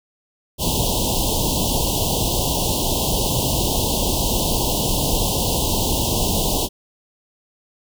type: band-stop noise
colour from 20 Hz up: pink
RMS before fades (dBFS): -20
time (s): 0.58-6.69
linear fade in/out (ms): 50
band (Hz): 1000 to 2800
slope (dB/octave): 96
effects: none